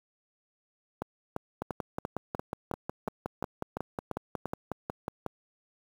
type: two click trains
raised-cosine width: 1 ms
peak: -18 / -18 dBFS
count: 11 / 21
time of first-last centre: 1.02-4.456 / 1.62-5.263 s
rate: 2.91 / 5.49 Hz
effects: high-pass 80 Hz 12 dB/octave + 8-bit